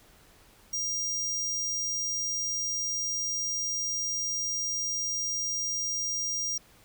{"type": "tone", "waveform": "square", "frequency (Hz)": 5700, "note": "F8", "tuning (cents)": 34, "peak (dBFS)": -29, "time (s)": [0.73, 6.58], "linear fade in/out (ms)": 5, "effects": ["pink hiss -58 dBFS RMS until 6.84 s"]}